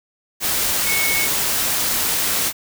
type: tone in noise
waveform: sine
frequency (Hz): 2205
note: C#7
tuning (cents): -10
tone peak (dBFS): -20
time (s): 0.85-1.29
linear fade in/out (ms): 50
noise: white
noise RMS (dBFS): -20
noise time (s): 0.4-2.53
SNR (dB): -3
effects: none